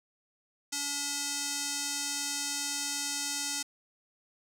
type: tone with band-pass filter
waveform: square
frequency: 285.4 Hz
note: D4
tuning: 49 cents flat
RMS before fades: -34 dBFS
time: 0.72-3.63 s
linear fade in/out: 10 ms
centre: 6700 Hz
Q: 1.7
effects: 9-bit